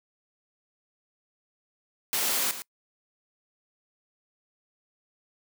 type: noise with echo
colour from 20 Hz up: white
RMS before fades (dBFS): -27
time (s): 2.13-2.51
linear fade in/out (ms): 0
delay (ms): 110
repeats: 1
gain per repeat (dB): -11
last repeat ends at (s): 2.62
effects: noise-tail reverb RT60 0.1 s tail -24 dB re dry + high-pass 200 Hz 12 dB/octave